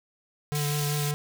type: tone with vibrato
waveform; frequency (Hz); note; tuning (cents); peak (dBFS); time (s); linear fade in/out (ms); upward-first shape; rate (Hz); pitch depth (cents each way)
square; 146.83; D3; 0; -27; 0.52-1.14; 0; triangle; 5.2; 20
type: high-pass noise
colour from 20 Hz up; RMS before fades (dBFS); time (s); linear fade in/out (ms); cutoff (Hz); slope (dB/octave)
pink; -34; 0.55-1.11; 0; 3100; 12
effects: none